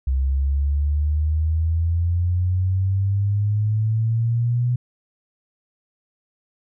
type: exponential sweep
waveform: sine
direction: up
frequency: 65.41 to 123.7 Hz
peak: -17 dBFS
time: 0.07-4.76 s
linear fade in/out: 5 ms
effects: none